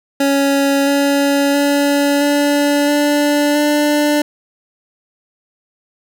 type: tone with pitch steps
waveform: 25% pulse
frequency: 278.2 / 281.6 / 285 / 288.5 / 292 / 295.6 Hz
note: C#4 / C#4 / C#4 / D4 / D4 / D4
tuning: +6 / +27 / +48 / -31 / -10 / +11 cents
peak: -8 dBFS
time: 0.2-4.22 s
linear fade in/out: 5 ms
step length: 670 ms
effects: none